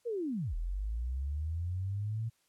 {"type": "linear two-way sweep", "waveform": "sine", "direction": "down then up", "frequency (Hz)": [493.9, 38.89, 115.2], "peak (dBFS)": -32, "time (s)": [0.05, 2.3], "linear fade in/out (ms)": 20, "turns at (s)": 0.55, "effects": ["white hiss -73 dBFS RMS until 2.48 s", "low-pass 11000 Hz 12 dB/octave"]}